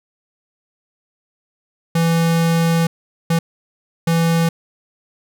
square tone bursts at uneven times, 166.2 Hz, E3, 15 cents sharp, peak -14 dBFS, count 3, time 1.95-2.87 / 3.3-3.39 / 4.07-4.49 s, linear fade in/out 5 ms, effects none

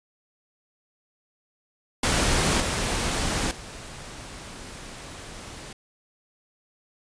pink noise with level steps, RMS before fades -22 / -26 / -40 dBFS, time 2.03-5.73 s, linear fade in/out 5 ms, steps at 2.6 / 3.51 s, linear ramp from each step 2 ms, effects resampled to 22050 Hz

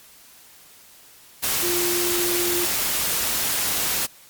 sine tone in noise, 350.6 Hz, F4, 7 cents sharp, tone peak -24 dBFS, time 1.62-2.66 s, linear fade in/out 20 ms, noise white, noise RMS -23 dBFS, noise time 1.42-4.07 s, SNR -4 dB, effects white hiss -49 dBFS RMS until 4.29 s + MP3 96 kbps

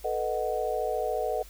sine chord, B dominant seventh, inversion third, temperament equal, 440 / 493.9 / 622.3 / 740 Hz, A4 / B4 / D#5 / F#5, 0 / 0 / 0 / 0 cents, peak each -32 dBFS, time 0.04-1.43 s, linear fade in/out 10 ms, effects added 50 Hz sine -47 dBFS peak until 1.49 s + white hiss -53 dBFS RMS until 1.49 s

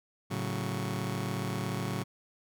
sawtooth chord, F# minor, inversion first, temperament just, 111 / 138.75 / 185 Hz, A2 / C#3 / F#3, +16 / +2 / 0 cents, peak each -32 dBFS, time 0.3-2.04 s, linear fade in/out 20 ms, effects none

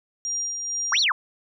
sine tone with tremolo, 5700 Hz, F8, 34 cents sharp, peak -24 dBFS, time 0.25-1.04 s, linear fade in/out 0 ms, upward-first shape sine, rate 2.2 Hz, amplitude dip 40%
sine linear two-way sweep, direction up then down, 932.3 to 4596 to 932.3 Hz, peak -18 dBFS, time 0.92-1.12 s, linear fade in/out 2 ms, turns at 1 s
effects none

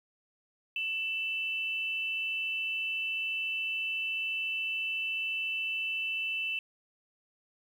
sine tone pair together, 2659 / 2993 Hz, E7 / F#7, +14 / +19 cents, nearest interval major second, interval 205 cents, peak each -31 / -38 dBFS, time 0.76-6.59 s, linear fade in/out 2 ms, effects 10-bit

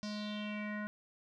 square tone with low-pass filter sweep, 209.6 Hz, G#3, 16 cents sharp, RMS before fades -40 dBFS, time 0.03-0.87 s, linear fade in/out 0 ms, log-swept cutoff 5300 to 1600 Hz, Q 4.9, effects none

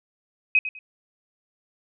sine tone with echo, 2526 Hz, D#7, 26 cents sharp, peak -14 dBFS, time 0.55-0.59 s, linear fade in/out 2 ms, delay 100 ms, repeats 2, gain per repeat -12 dB, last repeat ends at 0.79 s, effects none

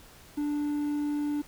triangle tone with quantisation, 293.7 Hz, D4, in tune, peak -25 dBFS, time 0.37-1.42 s, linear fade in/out 10 ms, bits 9, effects pink hiss -53 dBFS RMS until 1.47 s

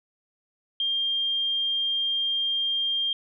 sine tone, 3200 Hz, G7, 35 cents sharp, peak -23 dBFS, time 0.8-3.13 s, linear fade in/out 2 ms, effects none

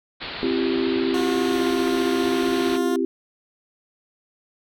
white low-pass noise, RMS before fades -33 dBFS, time 0.2-2.78 s, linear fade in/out 20 ms, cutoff 4500 Hz, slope 96 dB/octave
sine chord, C major, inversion none, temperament equal with one note detuned, 261.6 / 337.3 / 392 Hz, C4 / E4 / G4, 0 / +40 / 0 cents, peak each -24 dBFS, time 0.43-3.05 s, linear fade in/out 0 ms
15% pulse tone with pitch glide, 360 to 352.4 Hz, F#4 to F4, -47 to +16 cents, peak -21 dBFS, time 1.14-2.96 s, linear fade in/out 2 ms, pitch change -37 cents, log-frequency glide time 1.52-1.61 s
effects none

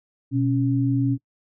sine tone pair together, 123.47 / 276.4 Hz, B2 / C#4, 0 / -5 cents, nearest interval octave + major second, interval 1395 cents, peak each -21 dBFS, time 0.31-1.18 s, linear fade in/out 50 ms, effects noise-tail reverb RT60 0.1 s tail -23 dB re dry

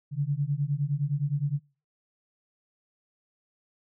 sine beating tone pair, 138.59 / 148.29 Hz, C#3 / D3, 0 / +17 cents, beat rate 9.7 Hz, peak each -28 dBFS, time 0.11-1.6 s, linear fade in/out 50 ms, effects noise-tail reverb RT60 0.4 s tail -26 dB re dry

